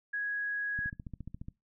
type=tone; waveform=sine; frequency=1662 Hz; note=G#6; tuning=1 cent sharp; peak=-31 dBFS; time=0.13-0.9 s; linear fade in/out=10 ms
type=click train; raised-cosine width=5 ms; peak=-29 dBFS; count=11; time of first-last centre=0.79-1.484 s; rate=14.4 Hz
effects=noise-tail reverb RT60 0.2 s tail -22 dB re dry